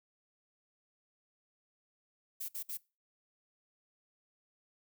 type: noise bursts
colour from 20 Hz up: violet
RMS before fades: -40 dBFS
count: 3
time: 2.4-2.774 s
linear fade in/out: 10 ms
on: 86 ms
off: 58 ms
effects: noise-tail reverb RT60 0.3 s tail -23 dB re dry